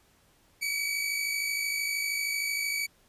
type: tone pair together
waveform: sawtooth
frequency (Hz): 2271 / 2324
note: C#7 / D7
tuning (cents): +41 / -19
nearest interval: unison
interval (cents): 40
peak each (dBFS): -26 / -32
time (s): 0.61-2.87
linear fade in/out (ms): 20
effects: pink hiss -64 dBFS RMS until 3.08 s + resampled to 32000 Hz